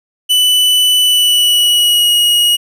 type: tone with pitch glide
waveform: 45% pulse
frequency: 2986 to 2893 Hz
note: F#7 to F#7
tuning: +15 to -40 cents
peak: -8 dBFS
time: 0.29-2.57 s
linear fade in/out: 20 ms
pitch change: -55 cents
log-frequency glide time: 1.02-2.12 s
effects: none